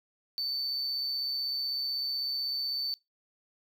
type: tone with amplitude modulation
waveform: triangle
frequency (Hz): 4530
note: C#8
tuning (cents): +37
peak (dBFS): -27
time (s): 0.38-2.94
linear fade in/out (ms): 0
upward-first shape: sine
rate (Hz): 136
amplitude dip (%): 45
effects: noise-tail reverb RT60 0.2 s tail -25 dB re dry